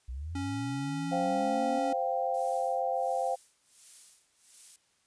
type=linear sweep; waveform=sine; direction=up; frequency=58.27 to 244.5 Hz; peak=-35 dBFS; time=0.08-1.79 s; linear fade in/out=10 ms
type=tone; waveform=square; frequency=277.2 Hz; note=C#4; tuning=in tune; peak=-34 dBFS; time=0.35-1.93 s; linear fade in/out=5 ms
type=chord; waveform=sine; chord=C suspended fourth; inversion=none; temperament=just; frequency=523.3 / 697.7 / 784.9 Hz; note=C5 / F5 / G5; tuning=0 / -2 / +2 cents; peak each=-32 dBFS; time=1.11-3.36 s; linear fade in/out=20 ms
type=noise with tremolo; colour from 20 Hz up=violet; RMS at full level=-45 dBFS; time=2.34-4.76 s; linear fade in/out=2 ms; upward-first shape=sine; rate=1.4 Hz; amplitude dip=95%
effects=white hiss -70 dBFS RMS until 5.06 s + resampled to 22050 Hz